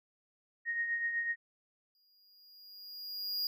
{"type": "tone with tremolo", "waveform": "sine", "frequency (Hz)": 1864.7, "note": "A#6", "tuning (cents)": 0, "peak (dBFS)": -29, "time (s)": [0.65, 1.36], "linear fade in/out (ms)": 50, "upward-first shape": "triangle", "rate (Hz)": 8, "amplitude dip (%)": 55}
{"type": "tone with exponential growth", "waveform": "square", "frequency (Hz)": 4851, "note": "D#8", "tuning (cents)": -45, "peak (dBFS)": -31, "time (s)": [1.95, 3.47], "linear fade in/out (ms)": 1, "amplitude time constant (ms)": 330}
{"effects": []}